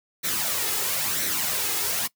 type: noise with flanger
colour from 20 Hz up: white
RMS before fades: -26 dBFS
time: 0.23-2.08 s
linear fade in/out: 20 ms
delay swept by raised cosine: 0.5 to 2.4 ms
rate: 1 Hz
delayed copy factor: +0.55
effects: noise-tail reverb RT60 0.1 s tail -21 dB re dry + high-pass 100 Hz 12 dB/octave